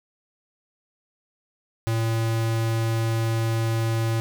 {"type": "tone", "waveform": "square", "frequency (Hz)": 113.4, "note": "A#2", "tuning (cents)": -47, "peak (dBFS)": -22, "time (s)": [1.87, 4.2], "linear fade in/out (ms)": 0, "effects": []}